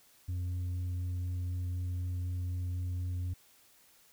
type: tone with tanh clipping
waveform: sine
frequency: 89.6 Hz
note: F2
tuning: 45 cents sharp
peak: -33 dBFS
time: 0.28-3.34 s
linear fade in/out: 10 ms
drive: 3 dB
effects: white hiss -63 dBFS RMS until 4.12 s